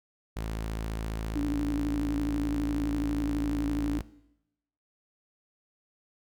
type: tone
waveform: sawtooth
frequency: 54.7 Hz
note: A1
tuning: 9 cents flat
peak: -28 dBFS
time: 0.36-4.02 s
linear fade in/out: 10 ms
type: tone with vibrato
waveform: sine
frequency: 290.2 Hz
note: D4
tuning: 21 cents flat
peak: -27 dBFS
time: 1.35-3.99 s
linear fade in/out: 10 ms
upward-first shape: triangle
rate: 12 Hz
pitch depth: 44 cents each way
effects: noise-tail reverb RT60 0.9 s tail -19 dB re dry